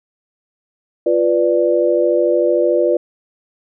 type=chord; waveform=sine; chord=B diminished; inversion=second; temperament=equal; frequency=349.2 / 493.9 / 587.3 Hz; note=F4 / B4 / D5; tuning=0 / 0 / 0 cents; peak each=-16 dBFS; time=1.06-2.97 s; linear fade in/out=5 ms; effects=none